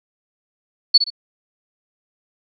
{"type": "tone with echo", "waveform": "sine", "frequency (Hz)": 4435, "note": "C#8", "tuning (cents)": 0, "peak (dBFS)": -5, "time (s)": [0.94, 0.98], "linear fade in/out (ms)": 10, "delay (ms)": 62, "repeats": 2, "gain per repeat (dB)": -10, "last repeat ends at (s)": 1.104, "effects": []}